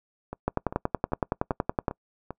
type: two click trains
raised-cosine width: 1 ms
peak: -20 / -10 dBFS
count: 6 / 16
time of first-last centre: 0.33-2.306 / 0.48-1.882 s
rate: 2.53 / 10.7 Hz
effects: noise-tail reverb RT60 0.1 s tail -25 dB re dry